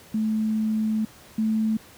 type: tone pair in turn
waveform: sine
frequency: 217.8 / 219.2 Hz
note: A3 / A3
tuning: -17 / -6 cents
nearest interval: unison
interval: 11 cents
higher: second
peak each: -21 / -20 dBFS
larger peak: second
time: 0.14-1.05 / 1.38-1.77 s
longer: first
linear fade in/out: 5 ms
effects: pink hiss -49 dBFS RMS until 1.97 s + high-pass 60 Hz 12 dB/octave